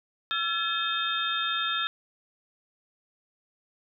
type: tone cluster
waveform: sine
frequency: 1346 / 1709 / 2559 / 3202 / 3631 Hz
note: E6 / G#6 / D#7 / G7 / A#7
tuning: +36 / +49 / +48 / +36 / -46 cents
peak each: -30 / -33 / -37 / -36 / -30 dBFS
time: 0.31-1.87 s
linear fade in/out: 0 ms
effects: none